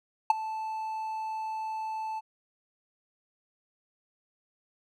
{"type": "tone with ADSR envelope", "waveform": "triangle", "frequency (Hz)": 877, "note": "A5", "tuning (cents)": -6, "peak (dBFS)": -12, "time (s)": [0.3, 2.21], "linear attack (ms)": 3, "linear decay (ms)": 15, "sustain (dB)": -18, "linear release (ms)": 29, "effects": []}